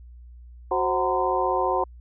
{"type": "tone cluster", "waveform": "sine", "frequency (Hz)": [370.2, 528, 744, 927, 1022], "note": ["F#4", "C5", "F#5", "A#5", "C6"], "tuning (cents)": [1, 16, 9, -10, -41], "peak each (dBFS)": -27, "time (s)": [0.71, 1.84], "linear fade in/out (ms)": 5, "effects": ["added 60 Hz sine -42 dBFS peak until 2 s"]}